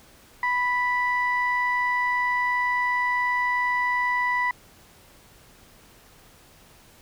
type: tone pair together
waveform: sine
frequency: 987.8 / 1970.6 Hz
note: B5 / B6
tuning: 0 / -4 cents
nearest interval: octave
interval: 1196 cents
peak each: -23 dBFS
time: 0.43-4.51 s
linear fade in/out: 2 ms
effects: tanh soft clip ceiling -15 dBFS + pink hiss -53 dBFS RMS until 7.01 s